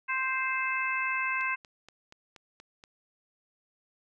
harmonic tone, 523.3 Hz, C5, in tune, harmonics 2 / 3 / 4 / 5, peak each -33 / -33 / -33 / -33 dBFS, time 0.08-1.56 s, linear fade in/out 20 ms
click train, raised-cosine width 0.2 ms, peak -32 dBFS, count 7, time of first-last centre 1.41-2.839 s, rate 4.2 Hz
effects none

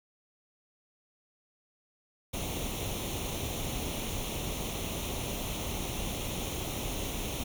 pink noise with comb filter, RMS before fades -35 dBFS, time 2.33-7.44 s, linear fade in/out 10 ms, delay 0.31 ms, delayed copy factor +0.7, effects none

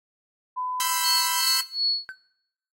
sine tone with pitch glide, 1005 to 987.7 Hz, B5 to B5, +30 to 0 cents, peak -26 dBFS, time 0.56-1.42 s, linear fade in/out 20 ms, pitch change -30 cents, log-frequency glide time 0.91-0.98 s
5% pulse chord, C major seventh, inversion third, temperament equal, 987.8 / 1046.5 / 1318.5 / 1568 Hz, B5 / C6 / E6 / G6, 0 / 0 / 0 / 0 cents, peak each -18 dBFS, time 0.8-1.61 s, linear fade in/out 2 ms
sine tone with tremolo, 4382 Hz, C#8, 21 cents flat, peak -20 dBFS, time 1.04-2.05 s, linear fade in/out 5 ms, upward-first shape sine, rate 2.7 Hz, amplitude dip 95%
triangle tone with exponential decay, 1531 Hz, G6, 41 cents flat, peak -27 dBFS, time 2.09-2.18 s, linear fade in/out 0 ms, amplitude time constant 18 ms
effects noise-tail reverb RT60 0.8 s tail -21 dB re dry + AAC 48 kbps

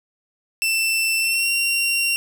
sawtooth tone with pitch glide, 2673 to 2753 Hz, E7 to F7, +23 to -25 cents, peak -15 dBFS, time 0.62-2.16 s, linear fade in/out 0 ms, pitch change +52 cents, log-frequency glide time 1.19-1.5 s, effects none

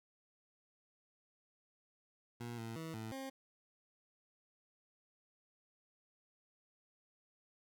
20% pulse tone with pitch steps, 118.9 / 113.8 / 161.9 / 110.8 / 267.5 Hz, A#2 / A#2 / E3 / A2 / C4, +35 / -41 / -31 / +13 / +38 cents, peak -38 dBFS, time 2.4-3.3 s, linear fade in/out 10 ms, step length 180 ms, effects none

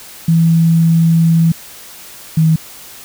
sine tone pair in turn, 164.81 / 159.75 Hz, E3 / D#3, 0 / +46 cents, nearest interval minor second, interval 54 cents, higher first, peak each -7 dBFS, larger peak neither, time 0.28-1.52 / 2.37-2.56 s, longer first, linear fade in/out 5 ms, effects white hiss -35 dBFS RMS until 3.04 s

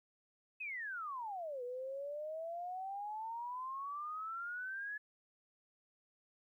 sine exponential two-way sweep, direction down then up, 2593 to 484.7 to 1713 Hz, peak -40 dBFS, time 0.6-4.98 s, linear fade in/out 10 ms, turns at 1.63 s, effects 13-bit

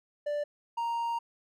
triangle tone pair in turn, 587.3 / 932.3 Hz, D5 / A#5, 0 / 0 cents, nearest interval minor sixth, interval 800 cents, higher second, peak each -27 / -27 dBFS, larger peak neither, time 0.26-0.44 / 0.77-1.19 s, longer second, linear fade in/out 10 ms, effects none

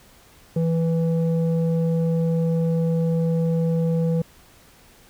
square tone with low-pass filter, 164.81 Hz, E3, in tune, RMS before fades -21 dBFS, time 0.56-4.22 s, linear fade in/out 5 ms, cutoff 390 Hz, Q 7.7, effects pink hiss -52 dBFS RMS until 5.09 s

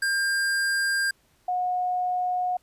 square / sine tone pair in turn, 1600 / 726 Hz, G6 / F#5, +35 / -33 cents, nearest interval octave + major second, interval 1368 cents, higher first, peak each -23 / -23 dBFS, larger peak neither, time 0.02-1.11 / 1.48-2.57 s, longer neither, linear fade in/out 5 ms, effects pink hiss -64 dBFS RMS until 2.62 s + resampled to 32000 Hz

